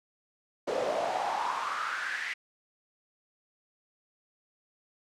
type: noise with high-pass filter sweep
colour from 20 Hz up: brown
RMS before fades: -32 dBFS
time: 0.67-2.34 s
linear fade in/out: 10 ms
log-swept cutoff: 480 to 2000 Hz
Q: 5.7
effects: low-pass 7000 Hz 12 dB/octave